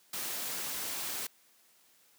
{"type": "noise", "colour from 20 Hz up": "white", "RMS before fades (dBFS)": -37, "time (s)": [0.13, 1.27], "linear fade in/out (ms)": 5, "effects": ["white hiss -65 dBFS RMS until 2.18 s", "high-pass 150 Hz 12 dB/octave"]}